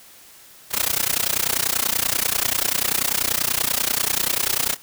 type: noise with amplitude modulation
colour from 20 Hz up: white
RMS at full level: -18 dBFS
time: 0.7-4.77 s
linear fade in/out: 50 ms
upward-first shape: sine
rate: 30.3 Hz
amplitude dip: 95%
effects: white hiss -47 dBFS RMS until 4.82 s